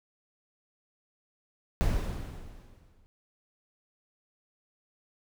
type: noise with exponential decay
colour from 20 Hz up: brown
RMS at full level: -24 dBFS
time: 1.81-3.06 s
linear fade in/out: 0 ms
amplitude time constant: 270 ms
effects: none